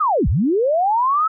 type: linear two-way sweep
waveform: sine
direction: down then up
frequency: 1318.5 to 44.49 to 1318.5 Hz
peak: -14 dBFS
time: 0-1.28 s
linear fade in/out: 10 ms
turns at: 0.28 s
effects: none